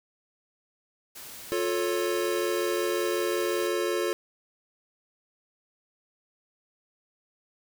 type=noise; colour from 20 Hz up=white; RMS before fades=-43 dBFS; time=1.15-3.68 s; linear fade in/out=10 ms
type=chord; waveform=square; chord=F augmented; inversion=none; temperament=equal with one note detuned; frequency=354.5 / 440 / 554.4 Hz; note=F4 / A4 / C#5; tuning=+26 / 0 / 0 cents; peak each=-29 / -31 / -33 dBFS; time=1.52-4.13 s; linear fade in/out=0 ms
effects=none